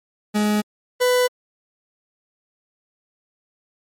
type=tone pair in turn; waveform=40% pulse; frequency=210 / 497.9 Hz; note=G#3 / B4; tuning=+19 / +14 cents; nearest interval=octave + minor third; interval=1495 cents; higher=second; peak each=-16 / -14 dBFS; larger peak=second; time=0.34-0.62 / 1-1.28 s; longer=neither; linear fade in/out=20 ms; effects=MP3 64 kbps